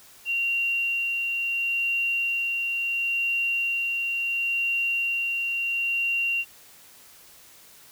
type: tone with tremolo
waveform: sine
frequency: 2760 Hz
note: F7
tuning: 21 cents flat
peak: -22 dBFS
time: 0.25-6.45 s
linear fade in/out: 50 ms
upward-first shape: sine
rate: 0.72 Hz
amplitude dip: 25%
effects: white hiss -51 dBFS RMS until 7.91 s